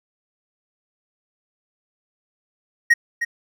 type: tone with echo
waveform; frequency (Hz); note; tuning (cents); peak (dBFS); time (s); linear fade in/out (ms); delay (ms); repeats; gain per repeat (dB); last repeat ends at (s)
triangle; 1881; A#6; +15; -8; 2.9-2.94; 10; 310; 1; -10; 3.25
effects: none